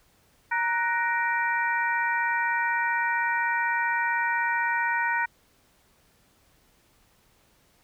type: harmonic tone with a mistuned harmonic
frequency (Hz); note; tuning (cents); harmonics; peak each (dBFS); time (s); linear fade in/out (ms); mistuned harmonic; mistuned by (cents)
467.9; A#4; +6; 2 / 3 / 4 / 5; -27 / -28 / -28 / -34; 0.51-5.26; 10; 3; +93
effects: pink hiss -63 dBFS RMS until 7.83 s